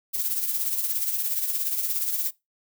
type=noise with tremolo; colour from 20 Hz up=violet; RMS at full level=-24 dBFS; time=0.13-2.31 s; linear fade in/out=20 ms; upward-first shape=triangle; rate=17 Hz; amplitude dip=60%; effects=noise-tail reverb RT60 0.2 s tail -21 dB re dry